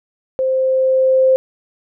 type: tone with level ramp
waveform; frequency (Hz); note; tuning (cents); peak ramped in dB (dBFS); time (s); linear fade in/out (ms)
sine; 523; C5; -1; -14 to -8; 0.39-1.36; 0
effects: none